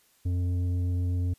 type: tone with tanh clipping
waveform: triangle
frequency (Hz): 89.2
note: F2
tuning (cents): +37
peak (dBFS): -26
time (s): 0.25-1.34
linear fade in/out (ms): 10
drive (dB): 12
effects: white hiss -64 dBFS RMS until 1.38 s + resampled to 32000 Hz